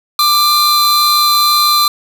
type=tone pair together; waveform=45% pulse; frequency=1188 / 4078 Hz; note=D6 / C8; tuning=+20 / -45 cents; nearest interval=octave + major sixth; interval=2135 cents; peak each=-11 dBFS; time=0.19-1.88 s; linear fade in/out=2 ms; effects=none